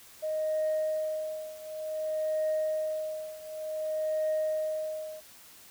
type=tone with tremolo; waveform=sine; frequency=622.3 Hz; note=D#5; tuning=in tune; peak=-24 dBFS; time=0.22-5.21 s; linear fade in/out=20 ms; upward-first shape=triangle; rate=0.55 Hz; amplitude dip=90%; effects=tanh soft clip ceiling -23 dBFS + white hiss -53 dBFS RMS until 5.7 s